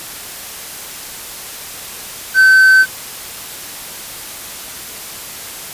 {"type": "tone with quantisation", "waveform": "triangle", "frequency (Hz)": 1535, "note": "G6", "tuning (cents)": -37, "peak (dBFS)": -3, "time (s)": [2.34, 2.86], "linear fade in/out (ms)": 50, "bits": 5, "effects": ["white hiss -29 dBFS RMS until 5.73 s", "resampled to 32000 Hz"]}